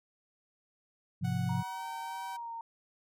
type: chord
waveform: sine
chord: F minor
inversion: first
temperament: just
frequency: 104.77 / 130.96 / 174.61 Hz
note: Ab2 / C3 / F3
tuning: +16 / +2 / 0 cents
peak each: -35 / -33 / -33 dBFS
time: 1.21-1.63 s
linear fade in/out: 20 ms
type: tone with pitch glide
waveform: sawtooth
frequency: 740 to 770.5 Hz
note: F#5 to G5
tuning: 0 to -30 cents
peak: -39 dBFS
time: 1.24-2.37 s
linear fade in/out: 10 ms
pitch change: +70 cents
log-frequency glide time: 1.53-1.86 s
type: tone with vibrato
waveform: sine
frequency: 936 Hz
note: A#5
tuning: 7 cents sharp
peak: -38 dBFS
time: 1.49-2.61 s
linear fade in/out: 2 ms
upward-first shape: sine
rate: 1.6 Hz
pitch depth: 32 cents each way
effects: none